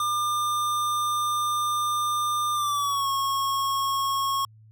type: tone with pitch glide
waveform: square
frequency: 1200 to 1094.1 Hz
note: D6 to C#6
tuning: +37 to -23 cents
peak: -24 dBFS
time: 0-4.45 s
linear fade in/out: 2 ms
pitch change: -160 cents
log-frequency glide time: 2.54-3.09 s
effects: added 109 Hz sine -49 dBFS peak until 4.71 s